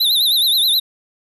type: tone with vibrato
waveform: square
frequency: 3802 Hz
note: A#7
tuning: 33 cents sharp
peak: -13 dBFS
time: 0-0.8 s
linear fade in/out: 10 ms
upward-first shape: triangle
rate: 9.5 Hz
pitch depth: 160 cents each way
effects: none